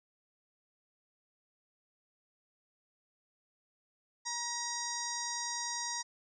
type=harmonic tone with a mistuned harmonic; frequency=950 Hz; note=A#5; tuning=33 cents sharp; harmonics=1 / 2 / 4 / 5 / 6 / 7 / 8 / 9; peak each=-41 / -44 / -48 / -43 / -40 / -42 / -52 / -51 dBFS; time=4.25-6.03 s; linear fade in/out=20 ms; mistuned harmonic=8; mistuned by=-19 cents; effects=none